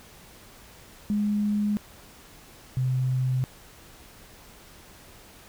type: tone pair in turn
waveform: sine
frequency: 207.7 / 128.62 Hz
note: G#3 / C3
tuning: 0 / -29 cents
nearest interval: minor sixth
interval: 829 cents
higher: first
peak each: -22 dBFS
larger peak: neither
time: 1.1-1.77 / 2.77-3.44 s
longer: neither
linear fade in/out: 0 ms
effects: pink hiss -50 dBFS RMS until 5.48 s